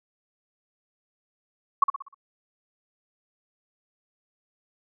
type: tone with echo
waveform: sine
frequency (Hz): 1108.7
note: C#6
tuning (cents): 0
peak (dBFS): -13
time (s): 1.82-1.84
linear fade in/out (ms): 5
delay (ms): 61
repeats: 5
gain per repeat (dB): -7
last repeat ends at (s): 2.145
effects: none